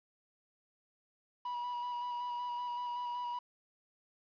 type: tone with vibrato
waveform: triangle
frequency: 972 Hz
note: B5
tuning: 28 cents flat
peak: -34 dBFS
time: 1.45-3.39 s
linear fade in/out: 5 ms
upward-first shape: square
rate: 5.3 Hz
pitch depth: 14 cents each way
effects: resampled to 11025 Hz + 10-bit